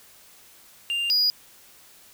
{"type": "tone pair in turn", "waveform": "triangle", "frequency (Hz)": [2794, 4899], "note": ["F7", "D#8"], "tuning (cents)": [0, -28], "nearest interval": "minor seventh", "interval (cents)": 972, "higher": "second", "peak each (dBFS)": [-22, -17], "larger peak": "second", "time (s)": [[0.9, 1.1], [1.1, 1.3]], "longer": "neither", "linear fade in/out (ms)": 0, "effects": ["white hiss -52 dBFS RMS until 2.13 s"]}